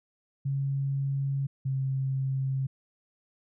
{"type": "tone pair in turn", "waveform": "sine", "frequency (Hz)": [137.7, 133.86], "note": ["C#3", "C3"], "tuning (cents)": [-11, 40], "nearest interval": "unison", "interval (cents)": 49, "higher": "first", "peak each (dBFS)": -26, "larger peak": "neither", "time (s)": [[0.45, 1.47], [1.65, 2.67]], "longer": "neither", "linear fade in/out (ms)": 10, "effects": []}